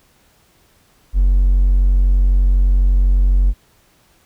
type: tone with hard clipping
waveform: triangle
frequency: 45.97 Hz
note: F#1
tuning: 10 cents flat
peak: -10 dBFS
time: 1.13-3.54 s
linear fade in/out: 50 ms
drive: 4 dB
effects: pink hiss -55 dBFS RMS until 4.25 s